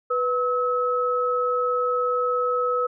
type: tone pair together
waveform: sine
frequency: 493.9 / 1289.2 Hz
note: B4 / E6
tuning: 0 / -39 cents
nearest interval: octave + perfect fourth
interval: 1661 cents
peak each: -23 dBFS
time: 0.1-2.87 s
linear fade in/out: 10 ms
effects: none